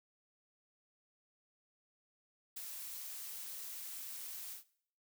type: noise with ADSR envelope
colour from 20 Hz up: blue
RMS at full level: -43 dBFS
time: 2.56-4.64 s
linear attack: 11 ms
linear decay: 27 ms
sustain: -3 dB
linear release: 120 ms
effects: noise-tail reverb RT60 0.6 s tail -19 dB re dry